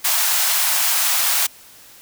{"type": "high-pass noise", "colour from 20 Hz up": "white", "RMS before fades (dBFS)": -18, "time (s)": [0.04, 1.47], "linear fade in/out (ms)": 10, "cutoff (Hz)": 650, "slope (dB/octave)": 48, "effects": ["white hiss -45 dBFS RMS until 2.01 s"]}